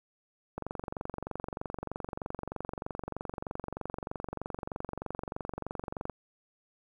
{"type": "click train", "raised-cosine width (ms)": 1, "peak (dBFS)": -22, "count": 129, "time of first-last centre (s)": [0.58, 6.097], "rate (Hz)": 23.2, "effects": ["10-bit"]}